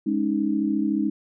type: chord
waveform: sine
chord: Ab suspended fourth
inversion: none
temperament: equal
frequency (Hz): 207.7 / 277.2 / 311.1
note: Ab3 / Db4 / Eb4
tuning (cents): 0 / 0 / 0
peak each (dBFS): -25 / -26 / -24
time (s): 0.06-1.1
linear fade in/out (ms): 10
effects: none